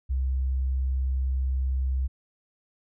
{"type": "tone", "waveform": "sine", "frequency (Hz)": 65.41, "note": "C2", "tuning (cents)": 0, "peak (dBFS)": -23, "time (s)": [0.09, 2.08], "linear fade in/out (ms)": 20, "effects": []}